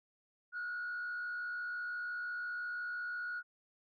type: tone with frequency modulation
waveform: sine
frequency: 1448 Hz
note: F#6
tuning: 38 cents flat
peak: -36 dBFS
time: 0.52-3.43 s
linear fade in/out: 50 ms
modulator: 65.8 Hz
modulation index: 0.56
effects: tanh soft clip ceiling -34 dBFS